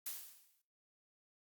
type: noise with exponential decay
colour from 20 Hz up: blue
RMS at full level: -40 dBFS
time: 0.06-0.62 s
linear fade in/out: 5 ms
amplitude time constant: 120 ms
effects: noise-tail reverb RT60 0.6 s tail -22 dB re dry + Opus 48 kbps